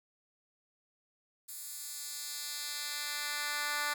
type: tone with high-pass filter sweep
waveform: 10% pulse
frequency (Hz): 293.7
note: D4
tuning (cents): 0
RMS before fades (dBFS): -38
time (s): 1.48-3.94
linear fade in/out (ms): 10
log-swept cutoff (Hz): 9800 to 1300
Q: 0.86
effects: none